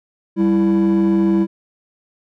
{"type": "tone pair together", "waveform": "triangle", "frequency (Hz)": [196.08, 331.3], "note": ["G3", "E4"], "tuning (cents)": [1, 9], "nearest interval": "major sixth", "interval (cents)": 908, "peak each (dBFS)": -12, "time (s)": [0.36, 1.47], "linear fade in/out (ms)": 50, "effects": ["tanh soft clip ceiling -7 dBFS"]}